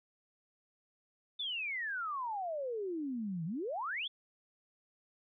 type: exponential two-way sweep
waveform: sine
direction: down then up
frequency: 3599 to 155.56 to 3599 Hz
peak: -35 dBFS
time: 1.39-4.08 s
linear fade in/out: 10 ms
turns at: 3.45 s
effects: none

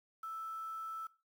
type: tone with quantisation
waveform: sine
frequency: 1318.5 Hz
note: E6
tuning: in tune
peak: -40 dBFS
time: 0.23-1.07 s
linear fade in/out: 5 ms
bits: 10
effects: noise-tail reverb RT60 0.3 s tail -18 dB re dry

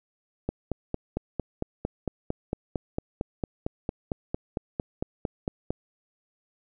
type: click train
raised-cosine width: 2 ms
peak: -14 dBFS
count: 24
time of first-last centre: 0.49-5.705 s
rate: 4.41 Hz
effects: none

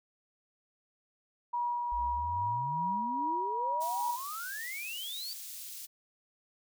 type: tone with tremolo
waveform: sine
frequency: 961 Hz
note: B5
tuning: 48 cents flat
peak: -29 dBFS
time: 1.53-4.16 s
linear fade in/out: 10 ms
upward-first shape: sine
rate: 2.4 Hz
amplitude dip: 25%
type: exponential sweep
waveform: sine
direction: up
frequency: 51.6 to 4699 Hz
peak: -38 dBFS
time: 1.92-5.33 s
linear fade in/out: 0 ms
type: high-pass noise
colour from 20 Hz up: white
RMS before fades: -44 dBFS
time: 3.8-5.87 s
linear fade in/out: 20 ms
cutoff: 4000 Hz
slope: 12 dB/octave
effects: none

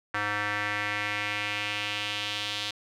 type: tone with band-pass filter sweep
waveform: square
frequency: 103.83 Hz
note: G#2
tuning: in tune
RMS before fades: -31 dBFS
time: 0.14-2.71 s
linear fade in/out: 5 ms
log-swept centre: 1600 to 3600 Hz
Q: 2.5
effects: none

